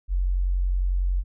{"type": "tone", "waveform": "sine", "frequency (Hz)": 45.49, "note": "F#1", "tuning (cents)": -29, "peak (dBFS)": -20, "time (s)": [0.08, 1.24], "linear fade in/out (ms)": 50, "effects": []}